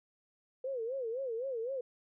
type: tone with vibrato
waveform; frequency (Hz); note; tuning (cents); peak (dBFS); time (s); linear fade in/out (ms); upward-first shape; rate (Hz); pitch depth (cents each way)
sine; 493.9; B4; 0; -34; 0.64-1.81; 5; sine; 3.9; 180
effects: none